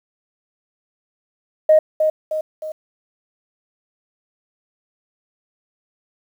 sine tone with echo, 622.3 Hz, D#5, in tune, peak -7 dBFS, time 1.69-1.79 s, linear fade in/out 5 ms, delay 310 ms, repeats 3, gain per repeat -6 dB, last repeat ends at 2.72 s, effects tanh soft clip ceiling -3 dBFS + 8-bit

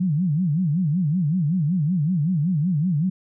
sine tone with vibrato, 164.81 Hz, E3, in tune, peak -18 dBFS, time 0-3.1 s, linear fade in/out 10 ms, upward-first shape sine, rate 5.3 Hz, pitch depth 250 cents each way, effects none

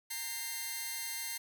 5% pulse tone cluster, 920 / 1594 / 2097 Hz, A#5 / G6 / C7, -23 / +28 / +3 cents, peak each -33 / -36 / -28 dBFS, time 0.1-1.38 s, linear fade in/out 10 ms, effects none

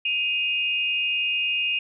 sine tone pair together, 2509 / 2822 Hz, D#7 / F7, +14 / +17 cents, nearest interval major second, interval 203 cents, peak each -24 / -25 dBFS, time 0.05-1.79 s, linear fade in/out 5 ms, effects none

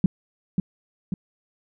sine tone with echo, 185.1 Hz, F#3, 1 cent sharp, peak -12 dBFS, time 0.04-0.06 s, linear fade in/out 2 ms, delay 540 ms, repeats 2, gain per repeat -5 dB, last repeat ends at 1.14 s, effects none

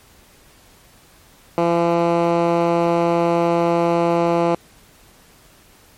10% pulse tone with band-pass filter, 170 Hz, F3, 46 cents flat, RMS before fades -17 dBFS, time 1.58-4.55 s, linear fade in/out 0 ms, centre 460 Hz, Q 0.62, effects pink hiss -50 dBFS RMS until 5.97 s + MP3 64 kbps

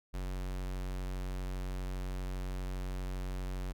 square tone, 46.25 Hz, F#1, in tune, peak -36 dBFS, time 0.13-3.73 s, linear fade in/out 20 ms, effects none

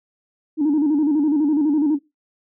sine tone with vibrato, 297.2 Hz, D4, 21 cents sharp, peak -13 dBFS, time 0.57-1.99 s, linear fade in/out 50 ms, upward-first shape square, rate 12 Hz, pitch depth 82 cents each way, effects noise-tail reverb RT60 0.2 s tail -19 dB re dry + tanh soft clip ceiling -12 dBFS

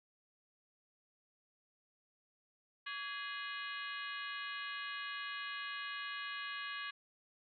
harmonic tone with a mistuned harmonic, 415.3 Hz, G#4, in tune, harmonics 3 / 4 / 5 / 6 / 7 / 8 / 9 / 10, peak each -47 / -44 / -51 / -50 / -49 / -53 / -56 / -55 dBFS, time 2.86-6.91 s, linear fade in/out 10 ms, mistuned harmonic 3, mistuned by -150 cents, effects none

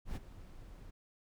brown noise with ADSR envelope, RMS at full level -36 dBFS, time 0.05-0.91 s, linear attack 110 ms, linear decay 24 ms, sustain -15 dB, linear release 11 ms, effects none

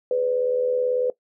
sine tone with amplitude modulation, 500 Hz, B4, 21 cents sharp, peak -16 dBFS, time 0.11-1.1 s, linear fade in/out 2 ms, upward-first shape sine, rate 78.3 Hz, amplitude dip 60%, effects noise-tail reverb RT60 0.1 s tail -18 dB re dry

